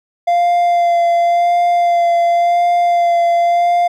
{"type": "tone with vibrato", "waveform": "triangle", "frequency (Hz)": 693, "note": "F5", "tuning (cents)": -14, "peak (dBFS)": -8, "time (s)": [0.27, 3.88], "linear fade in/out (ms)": 10, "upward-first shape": "sine", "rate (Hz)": 0.92, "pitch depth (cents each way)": 16, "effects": []}